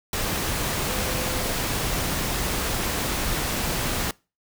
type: tone in noise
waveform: sine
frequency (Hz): 512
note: C5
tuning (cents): -38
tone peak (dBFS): -36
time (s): 0.89-1.53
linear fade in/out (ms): 2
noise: pink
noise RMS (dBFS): -26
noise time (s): 0.13-4.11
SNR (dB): -13
effects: noise-tail reverb RT60 0.3 s tail -24 dB re dry